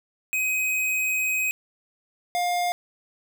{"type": "tone pair in turn", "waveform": "square", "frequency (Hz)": [2521, 707.4], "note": ["D#7", "F5"], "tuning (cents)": [22, 22], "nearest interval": "octave + minor seventh", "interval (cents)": 2200, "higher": "first", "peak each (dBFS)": -23, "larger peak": "neither", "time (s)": [[0.33, 1.51], [2.35, 2.72]], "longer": "first", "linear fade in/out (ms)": 0, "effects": []}